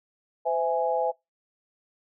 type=chord; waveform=sine; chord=C augmented; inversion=none; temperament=equal with one note detuned; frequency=511.3 / 659.3 / 830.6 Hz; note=C5 / E5 / G#5; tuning=-40 / 0 / 0 cents; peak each=-27 dBFS; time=0.45-1.12 s; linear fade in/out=20 ms; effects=noise-tail reverb RT60 0.2 s tail -24 dB re dry